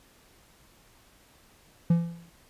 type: tone with exponential decay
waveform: triangle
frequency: 169.2 Hz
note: E3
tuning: 45 cents sharp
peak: -14 dBFS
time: 1.9-2.3 s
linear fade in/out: 5 ms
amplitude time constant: 86 ms
effects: pink hiss -59 dBFS RMS until 2.49 s + resampled to 32000 Hz